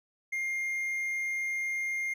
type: tone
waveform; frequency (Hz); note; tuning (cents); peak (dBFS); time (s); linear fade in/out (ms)
triangle; 2118; C7; +21; -28; 0.32-2.14; 10
effects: none